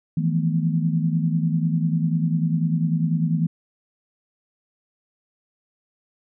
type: tone cluster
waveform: sine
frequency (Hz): 161.8 / 171.9 / 217.8 / 243.9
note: E3 / F3 / A3 / B3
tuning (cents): -32 / -27 / -17 / -21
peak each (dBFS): -20 / -26 / -29 / -29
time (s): 0.17-3.47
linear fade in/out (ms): 5
effects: none